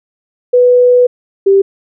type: tone pair in turn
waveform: sine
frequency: 493.9 / 392 Hz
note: B4 / G4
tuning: 0 / 0 cents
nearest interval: major third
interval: 400 cents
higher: first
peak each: -4 dBFS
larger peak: neither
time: 0.53-1.07 / 1.46-1.62 s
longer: first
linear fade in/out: 10 ms
effects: none